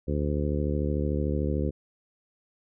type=harmonic tone; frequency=73.42 Hz; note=D2; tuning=in tune; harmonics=1 / 2 / 3 / 4 / 5 / 6 / 7; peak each=-28 / -31 / -33 / -34 / -35 / -36 / -36 dBFS; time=0.07-1.71 s; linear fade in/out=20 ms; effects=none